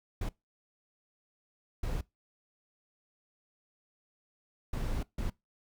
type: noise bursts at uneven times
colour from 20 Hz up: brown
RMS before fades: -33 dBFS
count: 4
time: 0.21-0.29 / 1.83-2.01 / 4.73-5.03 / 5.18-5.3 s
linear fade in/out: 5 ms
effects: noise-tail reverb RT60 0.2 s tail -22 dB re dry